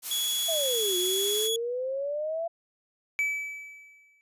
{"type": "noise", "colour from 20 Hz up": "blue", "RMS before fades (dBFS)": -32, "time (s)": [0.02, 1.5], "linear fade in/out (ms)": 50}
{"type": "tone", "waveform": "sawtooth", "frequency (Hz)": 3368, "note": "G#7", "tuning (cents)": 24, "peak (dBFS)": -24, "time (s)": [0.11, 1.56], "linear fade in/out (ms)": 2}
{"type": "exponential two-way sweep", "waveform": "sine", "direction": "down then up", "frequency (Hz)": [680, 355, 680], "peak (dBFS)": -28, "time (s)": [0.48, 2.48], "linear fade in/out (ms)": 10, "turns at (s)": 0.97}
{"type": "tone with exponential decay", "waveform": "triangle", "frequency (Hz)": 2300, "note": "D7", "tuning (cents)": -37, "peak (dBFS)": -21, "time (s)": [3.19, 4.21], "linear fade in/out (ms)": 0, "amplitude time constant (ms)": 220}
{"effects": ["resampled to 32000 Hz"]}